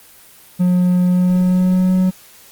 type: tone with pitch glide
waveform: triangle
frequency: 180 to 185.27 Hz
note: F#3 to F#3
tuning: -47 to +3 cents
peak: -9 dBFS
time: 0.59-2.11 s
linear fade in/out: 20 ms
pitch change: +50 cents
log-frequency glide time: 1.08-1.97 s
effects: white hiss -44 dBFS RMS until 2.51 s + Opus 24 kbps